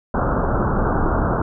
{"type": "low-pass noise", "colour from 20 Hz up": "pink", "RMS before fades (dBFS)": -19, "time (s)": [0.14, 1.42], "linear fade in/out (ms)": 5, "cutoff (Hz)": 1500, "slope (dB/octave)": 96, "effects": []}